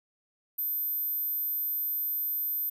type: tone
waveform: sine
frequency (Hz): 13650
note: G#9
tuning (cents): +46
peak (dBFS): -28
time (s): 0.58-2.7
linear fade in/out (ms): 10
effects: none